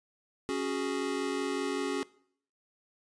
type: chord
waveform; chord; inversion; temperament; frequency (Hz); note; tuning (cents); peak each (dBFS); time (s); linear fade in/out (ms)
square; C# suspended fourth; none; equal; 277.2 / 370 / 415.3; C#4 / F#4 / G#4; 0 / 0 / 0; -35 / -35 / -36; 0.49-2.03; 0
effects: noise-tail reverb RT60 0.6 s tail -21 dB re dry + resampled to 22050 Hz